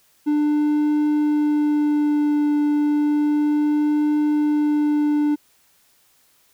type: tone with vibrato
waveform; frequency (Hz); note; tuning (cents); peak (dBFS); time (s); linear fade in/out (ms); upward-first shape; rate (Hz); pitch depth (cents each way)
triangle; 296.9; D4; +19; -14; 0.26-5.36; 20; triangle; 0.32; 13
effects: white hiss -59 dBFS RMS until 6.53 s